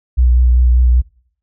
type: tone with vibrato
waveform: sine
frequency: 61.4 Hz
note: B1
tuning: 9 cents flat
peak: -7 dBFS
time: 0.17-1.02 s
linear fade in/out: 20 ms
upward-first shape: sine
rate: 5.1 Hz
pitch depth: 23 cents each way
effects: noise-tail reverb RT60 0.6 s tail -23 dB re dry